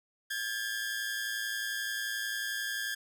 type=tone pair together; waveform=sawtooth; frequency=1609 / 1720.3 Hz; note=G6 / A6; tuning=+45 / -39 cents; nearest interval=minor second; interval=116 cents; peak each=-31 / -34 dBFS; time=0.3-2.95 s; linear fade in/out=10 ms; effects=none